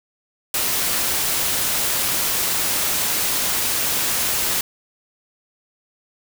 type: noise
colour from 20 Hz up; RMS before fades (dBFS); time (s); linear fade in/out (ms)
white; -21; 0.54-4.61; 2
effects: none